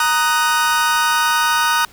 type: chord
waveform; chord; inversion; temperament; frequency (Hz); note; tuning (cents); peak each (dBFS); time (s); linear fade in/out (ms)
40% pulse; D# minor; second; just; 933.4 / 1244.5 / 1493.4; A#5 / D#6 / F#6; +2 / 0 / +16; -18; 0-1.85; 2
effects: pink hiss -46 dBFS RMS until 1.92 s